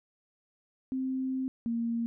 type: tone pair in turn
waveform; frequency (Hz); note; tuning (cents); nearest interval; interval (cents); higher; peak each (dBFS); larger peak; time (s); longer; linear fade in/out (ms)
sine; 261.6 / 232.3; C4 / A#3; 0 / -6; major second; 206; first; -29 / -28; second; 0.92-1.48 / 1.66-2.06; first; 0
effects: none

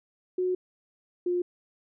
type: tone pair in turn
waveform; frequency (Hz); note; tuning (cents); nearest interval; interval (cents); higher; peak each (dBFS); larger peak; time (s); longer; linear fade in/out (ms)
sine; 366.1 / 355.1; F#4 / F4; -18 / +29; minor second; 53; first; -24; neither; 0.38-0.55 / 1.26-1.42; first; 5
effects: none

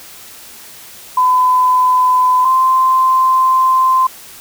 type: tone pair in turn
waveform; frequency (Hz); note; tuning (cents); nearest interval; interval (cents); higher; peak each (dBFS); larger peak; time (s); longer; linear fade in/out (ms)
sine; 1010 / 1038.4; B5 / C6; +39 / -13; unison; 48; second; -8; neither; 1.17-2.45 / 2.45-4.07; second; 5
effects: white hiss -36 dBFS RMS until 4.4 s

